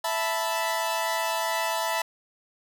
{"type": "chord", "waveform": "sawtooth", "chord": "E suspended fourth", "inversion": "none", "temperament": "equal", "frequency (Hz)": [659.3, 880, 987.8], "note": ["E5", "A5", "B5"], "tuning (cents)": [0, 0, 0], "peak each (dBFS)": -26, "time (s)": [0.04, 2.02], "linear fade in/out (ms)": 5, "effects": []}